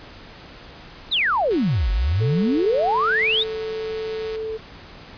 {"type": "exponential two-way sweep", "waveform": "sine", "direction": "down then up", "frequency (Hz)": [4128, 45.73, 3906], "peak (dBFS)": -17, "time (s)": [1.11, 3.44], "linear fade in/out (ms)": 20, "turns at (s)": 1.91}
{"type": "click train", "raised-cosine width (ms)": 0.2, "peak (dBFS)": -21, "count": 528, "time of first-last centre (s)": [1.51, 4.359], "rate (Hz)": 185}
{"type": "tone", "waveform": "sine", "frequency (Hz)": 440, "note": "A4", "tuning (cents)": 0, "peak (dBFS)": -25, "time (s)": [2.2, 4.58], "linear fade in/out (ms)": 20}
{"effects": ["pink hiss -42 dBFS RMS until 5.17 s", "resampled to 11025 Hz"]}